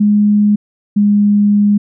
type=tone pair in turn; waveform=sine; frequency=207.7 / 205.6 Hz; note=G#3 / G#3; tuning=0 / -17 cents; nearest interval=unison; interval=17 cents; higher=first; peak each=-7 dBFS; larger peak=neither; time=0-0.56 / 0.96-1.78 s; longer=second; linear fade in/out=10 ms; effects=none